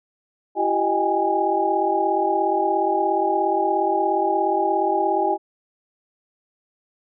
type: tone cluster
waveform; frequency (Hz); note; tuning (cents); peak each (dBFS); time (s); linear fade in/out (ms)
sine; 336.9 / 385.6 / 621 / 789 / 826; E4 / G4 / D#5 / G5 / G#5; +38 / -28 / -3 / +11 / -10; -26 / -24 / -26 / -27 / -21; 0.55-5.38; 50
effects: none